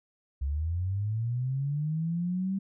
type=linear sweep; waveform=sine; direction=up; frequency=66 to 196 Hz; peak=-27 dBFS; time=0.41-2.59 s; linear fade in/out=10 ms; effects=none